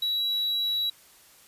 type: tone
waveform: triangle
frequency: 3901 Hz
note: B7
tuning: 22 cents flat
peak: -23 dBFS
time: 0.02-0.9 s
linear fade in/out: 5 ms
effects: white hiss -55 dBFS RMS until 1.47 s + resampled to 32000 Hz